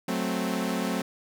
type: chord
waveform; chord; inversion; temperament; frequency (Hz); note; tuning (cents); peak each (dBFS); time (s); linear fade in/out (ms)
sawtooth; F# diminished; none; equal; 185 / 220 / 261.6; F#3 / A3 / C4; 0 / 0 / 0; -27; 0.08-1.02; 5
effects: none